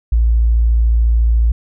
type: tone with tanh clipping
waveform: triangle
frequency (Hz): 57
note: A#1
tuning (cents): -38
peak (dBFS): -9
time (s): 0.12-1.52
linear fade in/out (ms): 5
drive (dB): 4
effects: none